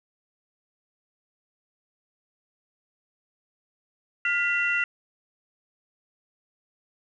sine tone cluster, 1414 / 1981 / 2734 Hz, F6 / B6 / F7, +21 / +5 / -37 cents, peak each -26 dBFS, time 4.25-4.84 s, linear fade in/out 2 ms, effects tanh soft clip ceiling -12 dBFS

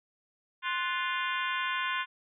harmonic tone with a mistuned harmonic, 349.2 Hz, F4, in tune, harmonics 3 / 4 / 5 / 6 / 7 / 8 / 9 / 10, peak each -33 / -35 / -37 / -39 / -40 / -41 / -42 / -43 dBFS, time 0.62-2.06 s, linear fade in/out 50 ms, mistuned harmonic 4, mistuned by +99 cents, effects none

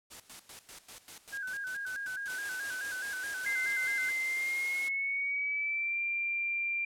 white noise with tremolo, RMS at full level -47 dBFS, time 0.1-4.18 s, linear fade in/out 20 ms, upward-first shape square, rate 5.1 Hz, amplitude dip 80%
sine tone with vibrato, 1568 Hz, G6, in tune, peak -35 dBFS, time 1.32-4.11 s, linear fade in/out 20 ms, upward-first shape square, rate 4.7 Hz, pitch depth 63 cents each way
white high-pass noise, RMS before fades -44 dBFS, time 2.29-4.89 s, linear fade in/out 10 ms, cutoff 250 Hz, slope 48 dB/octave
sine tone with pitch glide, 2079 to 2374 Hz, C7 to D7, -12 to +18 cents, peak -30 dBFS, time 3.46-6.85 s, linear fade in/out 5 ms, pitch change +230 cents, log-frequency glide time 4.21-6.01 s
effects low-pass 11000 Hz 12 dB/octave

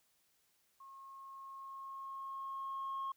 sine tone with level ramp, 1082 Hz, C#6, 42 cents flat, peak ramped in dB -52 to -35 dBFS, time 0.8-3.12 s, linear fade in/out 5 ms, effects tanh soft clip ceiling -35 dBFS + white hiss -75 dBFS RMS until 3.16 s

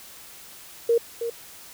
sine tone with echo, 466.2 Hz, A#4, in tune, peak -16 dBFS, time 0.89-0.98 s, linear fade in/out 5 ms, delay 320 ms, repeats 1, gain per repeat -9 dB, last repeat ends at 1.3 s, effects white hiss -45 dBFS RMS until 1.73 s

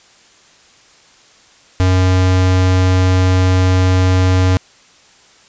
square tone, 92.5 Hz, F#2, in tune, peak -10 dBFS, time 1.8-4.57 s, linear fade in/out 0 ms, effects white hiss -47 dBFS RMS until 5.48 s + resampled to 16000 Hz

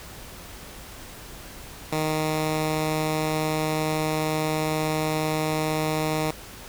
10% pulse tone, 155.56 Hz, D#3, in tune, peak -15 dBFS, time 1.92-6.31 s, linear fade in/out 5 ms, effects added 50 Hz sine -50 dBFS peak until 6.68 s + pink hiss -42 dBFS RMS until 6.68 s

